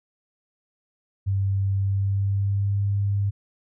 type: tone with pitch glide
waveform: sine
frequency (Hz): 97.8 to 100.32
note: G2 to G2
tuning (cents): -4 to +41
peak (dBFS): -20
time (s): 1.26-3.31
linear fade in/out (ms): 20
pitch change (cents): +45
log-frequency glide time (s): 1.76-2.87
effects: none